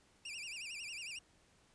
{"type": "tone with vibrato", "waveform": "sawtooth", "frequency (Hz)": 2578, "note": "E7", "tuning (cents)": -39, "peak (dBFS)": -40, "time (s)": [0.25, 1.19], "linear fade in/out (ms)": 5, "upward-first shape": "sine", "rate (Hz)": 11, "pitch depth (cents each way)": 180, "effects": ["pink hiss -69 dBFS RMS until 1.74 s", "resampled to 22050 Hz"]}